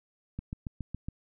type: click train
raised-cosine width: 5 ms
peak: -23 dBFS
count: 6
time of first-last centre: 0.39-1.085 s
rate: 7.19 Hz
effects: none